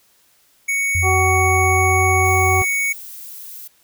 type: tone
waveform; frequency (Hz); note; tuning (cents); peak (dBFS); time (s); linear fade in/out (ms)
square; 2227; C#7; +7; -18; 0.68-2.93; 10
type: tone with pitch glide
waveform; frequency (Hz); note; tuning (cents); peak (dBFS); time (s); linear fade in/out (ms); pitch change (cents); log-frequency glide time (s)
sine; 88.4 to 89.63; F2 to F2; +22 to +45; -18; 0.95-2.62; 0; +23; 1.74-1.85
type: harmonic tone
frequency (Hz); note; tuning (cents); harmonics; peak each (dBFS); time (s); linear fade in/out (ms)
376.3; F#4; +29; 1 / 2 / 3; -21 / -19 / -22; 1.02-2.65; 50
type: noise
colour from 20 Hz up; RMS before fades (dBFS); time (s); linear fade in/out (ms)
violet; -35; 2.24-3.68; 10
effects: white hiss -57 dBFS RMS until 3.83 s